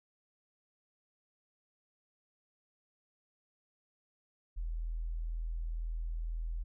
sine tone, 41.03 Hz, E1, 7 cents flat, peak -34 dBFS, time 4.56-6.64 s, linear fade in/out 20 ms, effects none

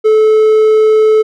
triangle tone, 434 Hz, A4, 24 cents flat, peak -3 dBFS, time 0.04-1.23 s, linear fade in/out 20 ms, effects none

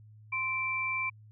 sine tone pair together, 1043 / 2341 Hz, C6 / D7, -6 / -6 cents, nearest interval octave + major second, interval 1400 cents, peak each -36 / -30 dBFS, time 0.32-1.1 s, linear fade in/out 10 ms, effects added 107 Hz sine -51 dBFS peak until 1.31 s

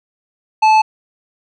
triangle tone with tanh clipping, 870 Hz, A5, 20 cents flat, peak -9 dBFS, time 0.62-0.82 s, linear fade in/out 10 ms, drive 14 dB, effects none

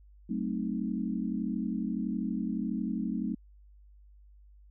sine chord, F# diminished seventh, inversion none, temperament equal with one note detuned, 187.91 / 220 / 261.6 / 311.1 Hz, F#3 / A3 / C4 / Eb4, +27 / 0 / 0 / 0 cents, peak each -35 / -33 / -36 / -38 dBFS, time 0.29-3.35 s, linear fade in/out 10 ms, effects added 50 Hz sine -53 dBFS peak until 4.7 s

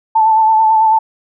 sine tone with vibrato, 880 Hz, A5, in tune, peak -7 dBFS, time 0.15-0.99 s, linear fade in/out 10 ms, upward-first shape sine, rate 9.1 Hz, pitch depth 28 cents each way, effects none

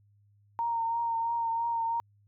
sine tone with vibrato, 924 Hz, A#5, 16 cents flat, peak -27 dBFS, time 0.59-2 s, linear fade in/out 0 ms, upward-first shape triangle, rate 3 Hz, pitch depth 28 cents each way, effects added 102 Hz sine -61 dBFS peak until 2.27 s

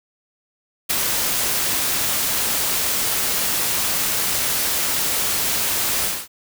white noise with ADSR envelope, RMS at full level -17 dBFS, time 0.89-6.28 s, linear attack 19 ms, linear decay 6 ms, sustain -4 dB, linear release 230 ms, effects none

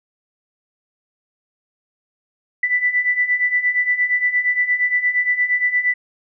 sine beating tone pair, 1975.5 / 1984.1 Hz, B6 / B6, 0 / +7 cents, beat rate 8.6 Hz, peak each -21 / -17 dBFS, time 2.63-5.94 s, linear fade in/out 5 ms, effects none

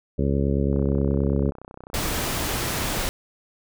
harmonic tone, 69.3 Hz, C#2, in tune, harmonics 1 / 2 / 3 / 4 / 5 / 6 / 7 / 8, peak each -24 / -25 / -26 / -29 / -32 / -29 / -34 / -34 dBFS, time 0.18-1.51 s, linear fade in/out 10 ms
click train, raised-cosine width 1 ms, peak -26 dBFS, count 61, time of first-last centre 0.73-2.629 s, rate 31.6 Hz
pink noise, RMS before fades -26 dBFS, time 1.94-3.09 s, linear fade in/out 0 ms
effects none

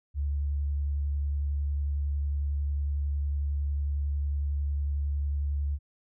sine tone with vibrato, 71.6 Hz, D2, 43 cents flat, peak -26 dBFS, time 0.14-5.79 s, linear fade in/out 50 ms, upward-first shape square, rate 11 Hz, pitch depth 12 cents each way, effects none

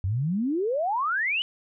sine exponential sweep, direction up, 88.2 to 3050 Hz, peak -23 dBFS, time 0.04-1.42 s, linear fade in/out 0 ms, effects none

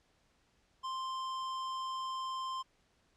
sine tone with hard clipping, 1046.5 Hz, C6, in tune, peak -38 dBFS, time 0.83-2.63 s, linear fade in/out 20 ms, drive 14 dB, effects pink hiss -72 dBFS RMS until 3.16 s + low-pass 7000 Hz 12 dB/octave

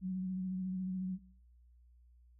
sine tone with vibrato, 186.1 Hz, F#3, 10 cents sharp, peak -34 dBFS, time 0.01-1.19 s, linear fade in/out 50 ms, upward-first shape sine, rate 14 Hz, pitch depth 23 cents each way, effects noise-tail reverb RT60 0.7 s tail -22 dB re dry + added 60 Hz sine -60 dBFS peak until 2.39 s

